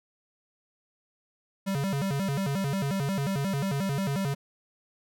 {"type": "tone with vibrato", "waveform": "square", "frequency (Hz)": 164.81, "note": "E3", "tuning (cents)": 0, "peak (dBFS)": -27, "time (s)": [1.66, 4.35], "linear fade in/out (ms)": 20, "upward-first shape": "square", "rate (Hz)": 5.6, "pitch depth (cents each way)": 290, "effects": []}